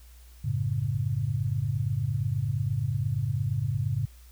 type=chord; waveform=sine; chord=F# minor; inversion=none; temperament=equal; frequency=92.5 / 110 / 138.59 Hz; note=F#2 / A2 / C#3; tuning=0 / 0 / 0 cents; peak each=-33 / -28 / -29 dBFS; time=0.44-4.06 s; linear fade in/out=10 ms; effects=added 60 Hz sine -48 dBFS peak until 4.31 s + white hiss -59 dBFS RMS until 4.31 s